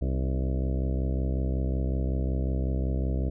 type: harmonic tone with a mistuned harmonic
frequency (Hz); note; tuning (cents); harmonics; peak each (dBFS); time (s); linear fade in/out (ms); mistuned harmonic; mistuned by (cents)
65.41; C2; 0; 1 / 2 / 3 / 4 / 5 / 6 / 7 / 8 / 9 / 10; -26 / -32 / -36 / -38 / -40 / -42 / -43 / -44 / -45 / -46; 0.01-3.3; 10; 5; -53
effects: none